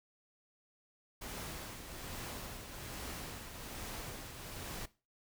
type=noise with tremolo; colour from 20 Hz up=pink; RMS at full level=-43 dBFS; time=1.21-4.86 s; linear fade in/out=10 ms; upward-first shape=triangle; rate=1.2 Hz; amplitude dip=50%; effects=noise-tail reverb RT60 0.3 s tail -18 dB re dry